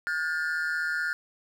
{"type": "tone cluster", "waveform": "triangle", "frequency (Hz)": [1430, 1586, 1758], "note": ["F6", "G6", "A6"], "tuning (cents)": [41, 20, -2], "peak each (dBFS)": [-27, -31, -32], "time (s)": [0.07, 1.13], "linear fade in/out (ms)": 0, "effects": ["10-bit"]}